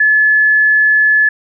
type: tone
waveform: sine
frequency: 1720 Hz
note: A6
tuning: 40 cents flat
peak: -7 dBFS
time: 0-1.29 s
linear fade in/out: 5 ms
effects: none

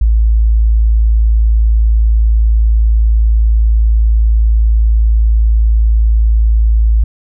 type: tone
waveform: sine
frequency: 55 Hz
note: A1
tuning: in tune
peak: -6 dBFS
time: 0.01-7.04 s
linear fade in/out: 5 ms
effects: none

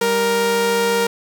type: tone pair together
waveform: sawtooth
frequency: 196.6 / 467.6 Hz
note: G3 / A#4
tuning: +5 / +5 cents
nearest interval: octave + minor third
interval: 1500 cents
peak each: -21 / -12 dBFS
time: 0.01-1.07 s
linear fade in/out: 5 ms
effects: none

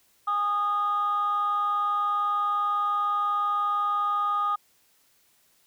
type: tone pair together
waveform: sine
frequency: 819 / 1232.9 Hz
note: G#5 / D#6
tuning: -24 / -16 cents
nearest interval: perfect fifth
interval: 708 cents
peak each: -30 / -22 dBFS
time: 0.27-4.56 s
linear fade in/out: 10 ms
effects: tanh soft clip ceiling -19 dBFS + white hiss -64 dBFS RMS until 5.66 s

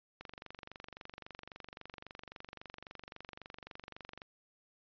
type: click train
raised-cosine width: 0.3 ms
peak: -30 dBFS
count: 96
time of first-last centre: 0.21-4.218 s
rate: 23.7 Hz
effects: resampled to 11025 Hz

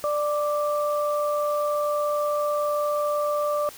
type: tone pair together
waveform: sine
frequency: 591.1 / 1174.7 Hz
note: D5 / D6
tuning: +11 / 0 cents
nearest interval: octave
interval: 1189 cents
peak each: -23 / -27 dBFS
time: 0.04-3.69 s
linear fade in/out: 0 ms
effects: white hiss -44 dBFS RMS until 3.77 s

